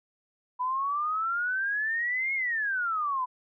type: exponential two-way sweep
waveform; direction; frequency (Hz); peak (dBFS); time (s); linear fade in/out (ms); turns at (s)
sine; up then down; 987.8 to 2182 to 987.8; -26; 0.59-3.26; 20; 2.34
effects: none